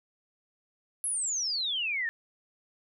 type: exponential sweep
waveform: sine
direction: down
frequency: 11175 to 1760 Hz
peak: -28 dBFS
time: 1.04-2.09 s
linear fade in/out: 0 ms
effects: none